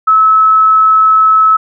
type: tone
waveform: sine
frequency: 1297 Hz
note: E6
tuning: 28 cents flat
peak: -4 dBFS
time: 0.07-1.57 s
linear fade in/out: 10 ms
effects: none